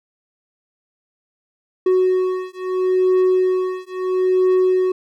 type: beating tone pair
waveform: triangle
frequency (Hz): 370 / 370.75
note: F#4 / F#4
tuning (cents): 0 / +4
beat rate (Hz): 0.75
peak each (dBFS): -16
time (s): 1.86-4.92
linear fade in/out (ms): 5
effects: none